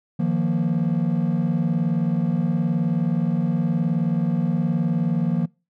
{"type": "chord", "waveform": "triangle", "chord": "Eb suspended second", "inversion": "none", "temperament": "equal", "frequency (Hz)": [155.56, 174.61, 233.1], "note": ["Eb3", "F3", "Bb3"], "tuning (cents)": [0, 0, 0], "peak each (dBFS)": [-21, -19, -22], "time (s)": [0.19, 5.46], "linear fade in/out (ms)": 10, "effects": ["noise-tail reverb RT60 0.3 s tail -26 dB re dry", "tanh soft clip ceiling -12 dBFS"]}